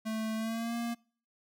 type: tone with pitch glide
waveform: square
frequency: 220 to 234.4 Hz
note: A3 to A#3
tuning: 0 to +10 cents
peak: -33 dBFS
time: 0.05-0.95 s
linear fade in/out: 20 ms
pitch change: +110 cents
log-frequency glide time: 0.36-0.75 s
effects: noise-tail reverb RT60 0.5 s tail -26 dB re dry